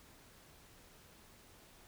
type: silence
effects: pink hiss -61 dBFS RMS until 1.87 s